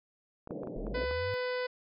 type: clicks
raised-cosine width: 1 ms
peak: -29 dBFS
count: 6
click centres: 0.474 / 0.509 / 0.634 / 0.673 / 0.868 / 1.111 s
type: band-pass noise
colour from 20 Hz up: white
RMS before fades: -40 dBFS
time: 0.49-1.06 s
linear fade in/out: 20 ms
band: 130 to 600 Hz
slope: 48 dB/octave
type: linear sweep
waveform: sine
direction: up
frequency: 30.87 to 103 Hz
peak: -37 dBFS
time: 0.76-1.34 s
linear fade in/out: 0 ms
type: harmonic tone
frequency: 500 Hz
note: B4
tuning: 21 cents sharp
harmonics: 1 / 2 / 3 / 4 / 5 / 6 / 7 / 8 / 9 / 10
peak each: -32 / -42 / -41 / -42 / -50 / -52 / -52 / -54 / -50 / -52 dBFS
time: 0.94-1.67 s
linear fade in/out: 10 ms
effects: none